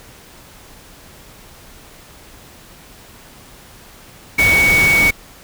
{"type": "tone in noise", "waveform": "sine", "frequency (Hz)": 2235, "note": "C#7", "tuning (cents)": 14, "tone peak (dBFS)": -10, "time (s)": [4.38, 5.11], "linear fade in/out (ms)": 10, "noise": "pink", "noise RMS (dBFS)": -20, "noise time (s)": [4.38, 5.11], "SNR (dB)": 7, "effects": ["pink hiss -42 dBFS RMS until 5.43 s"]}